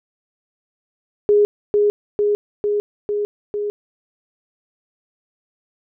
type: tone with echo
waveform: sine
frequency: 413.9 Hz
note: G#4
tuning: 6 cents flat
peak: -10 dBFS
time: 1.29-1.45 s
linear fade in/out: 0 ms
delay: 450 ms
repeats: 5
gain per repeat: -2 dB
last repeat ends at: 3.7 s
effects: none